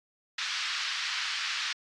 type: band-pass noise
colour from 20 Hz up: white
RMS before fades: -33 dBFS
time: 0.38-1.73 s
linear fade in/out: 5 ms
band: 1300 to 4900 Hz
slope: 24 dB/octave
effects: low-pass 8000 Hz 12 dB/octave + AAC 48 kbps